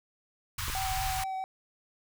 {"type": "band-stop noise", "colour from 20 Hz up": "pink", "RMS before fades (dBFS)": -34, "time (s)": [0.58, 1.24], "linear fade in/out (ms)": 5, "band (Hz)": [140, 910], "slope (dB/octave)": 96}
{"type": "clicks", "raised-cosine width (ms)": 2, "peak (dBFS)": -31, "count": 2, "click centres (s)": [0.682, 0.699]}
{"type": "tone with vibrato", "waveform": "triangle", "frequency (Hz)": 763, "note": "G5", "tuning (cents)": -47, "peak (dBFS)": -30, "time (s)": [0.75, 1.44], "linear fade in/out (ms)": 0, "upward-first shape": "triangle", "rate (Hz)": 4.5, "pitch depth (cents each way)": 15}
{"effects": []}